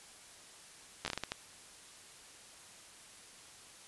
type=slowing click train; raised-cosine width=0.2 ms; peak=-18 dBFS; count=8; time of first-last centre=1.05-1.319 s; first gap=12 ms; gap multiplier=1.38; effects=white hiss -55 dBFS RMS until 3.87 s + resampled to 24000 Hz